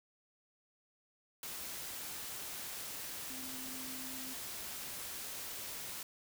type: tone in noise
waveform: sine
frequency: 260 Hz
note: C4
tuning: 11 cents flat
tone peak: -49 dBFS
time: 3.3-4.34 s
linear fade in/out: 2 ms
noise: white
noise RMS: -44 dBFS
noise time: 1.43-6.03 s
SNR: -8 dB
effects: none